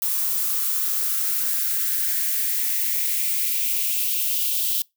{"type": "noise with high-pass filter sweep", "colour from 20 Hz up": "violet", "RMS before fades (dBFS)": -23, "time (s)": [0.02, 4.82], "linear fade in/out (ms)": 2, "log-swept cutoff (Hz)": [1000, 3200], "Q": 3.8, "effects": ["noise-tail reverb RT60 0.2 s tail -25 dB re dry"]}